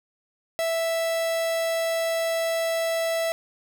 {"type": "tone", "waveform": "45% pulse", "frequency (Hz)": 659.3, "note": "E5", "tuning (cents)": 0, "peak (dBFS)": -23, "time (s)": [0.59, 3.32], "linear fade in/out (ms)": 0, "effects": []}